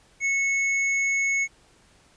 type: tone with tanh clipping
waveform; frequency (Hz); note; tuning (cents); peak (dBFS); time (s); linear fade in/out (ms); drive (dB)
sine; 2199; C#7; -14; -23; 0.2-1.48; 50; 13
effects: pink hiss -58 dBFS RMS until 2.16 s + resampled to 22050 Hz